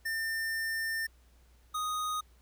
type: tone pair in turn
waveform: square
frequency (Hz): 1800 / 1244.4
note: A6 / D#6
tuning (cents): +39 / 0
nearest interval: tritone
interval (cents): 639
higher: first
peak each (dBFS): -32 / -32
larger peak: neither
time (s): 0.05-1.07 / 1.74-2.21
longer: first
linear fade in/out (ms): 10
effects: added 60 Hz sine -59 dBFS peak until 2.41 s + pink hiss -68 dBFS RMS until 2.41 s